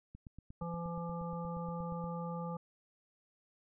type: click train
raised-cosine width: 5 ms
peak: -37 dBFS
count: 17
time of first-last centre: 0.15-2.041 s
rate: 8.46 Hz
type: harmonic tone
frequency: 170 Hz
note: F3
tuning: 46 cents flat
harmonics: 1 / 3 / 5 / 7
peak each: -39 / -44 / -46 / -47 dBFS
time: 0.61-2.57 s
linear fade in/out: 5 ms
effects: none